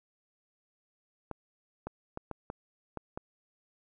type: clicks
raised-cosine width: 1 ms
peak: -23 dBFS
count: 7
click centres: 1.313 / 1.87 / 2.174 / 2.313 / 2.501 / 2.973 / 3.175 s
effects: none